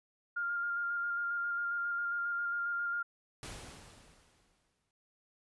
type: tone with vibrato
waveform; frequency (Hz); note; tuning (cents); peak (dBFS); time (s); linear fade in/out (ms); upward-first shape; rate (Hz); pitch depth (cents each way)
sine; 1403; F6; +8; -32; 0.36-3.03; 10; square; 7.4; 13
type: noise with exponential decay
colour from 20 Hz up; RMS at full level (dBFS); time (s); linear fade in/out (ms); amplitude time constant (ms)
pink; -43; 3.43-4.91; 1; 320
effects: resampled to 24000 Hz